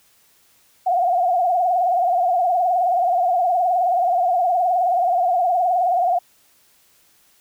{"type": "tone with vibrato", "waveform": "sine", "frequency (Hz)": 716, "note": "F5", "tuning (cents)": 43, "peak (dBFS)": -15, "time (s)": [0.86, 6.19], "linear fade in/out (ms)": 10, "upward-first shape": "triangle", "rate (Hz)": 19, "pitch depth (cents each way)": 110, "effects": ["white hiss -57 dBFS RMS until 7.4 s"]}